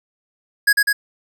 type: tone with echo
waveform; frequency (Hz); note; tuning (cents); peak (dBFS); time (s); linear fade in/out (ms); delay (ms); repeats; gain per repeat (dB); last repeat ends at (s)
square; 1661.2; G#6; 0; -11; 0.67-0.73; 10; 100; 2; -2; 0.93
effects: none